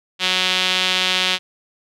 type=tone with band-pass filter; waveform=sawtooth; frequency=184.6 Hz; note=F#3; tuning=4 cents flat; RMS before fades=-19 dBFS; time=0.19-1.39 s; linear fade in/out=50 ms; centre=3300 Hz; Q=2.6; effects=none